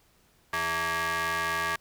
sawtooth ring-modulated tone, 246.9 Hz, B3, in tune, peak -20 dBFS, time 0.53-1.76 s, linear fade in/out 5 ms, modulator 1400 Hz, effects pink hiss -64 dBFS RMS until 1.8 s

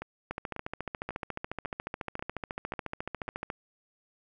two click trains, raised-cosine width 0.5 ms, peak -22 / -19 dBFS, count 7 / 46, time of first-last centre 0.02-3.281 / 0.31-3.501 s, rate 1.84 / 14.1 Hz, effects none

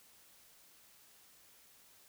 silence, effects white hiss -63 dBFS RMS until 2.08 s

